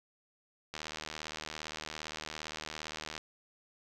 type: click train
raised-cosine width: 0.2 ms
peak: -22 dBFS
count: 190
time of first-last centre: 0.74-3.179 s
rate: 77.5 Hz
effects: none